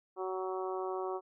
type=harmonic tone; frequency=187.2 Hz; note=F#3; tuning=20 cents sharp; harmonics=2 / 3 / 4 / 5 / 6 / 7; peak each=-36 / -44 / -41 / -45 / -43 / -50 dBFS; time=0.16-1.21 s; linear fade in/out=50 ms; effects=none